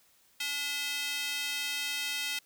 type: tone with high-pass filter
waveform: square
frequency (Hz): 287.9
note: D4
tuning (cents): -34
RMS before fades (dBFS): -34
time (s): 0.4-2.39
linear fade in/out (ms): 5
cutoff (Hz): 2700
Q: 1.8
effects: white hiss -65 dBFS RMS until 2.45 s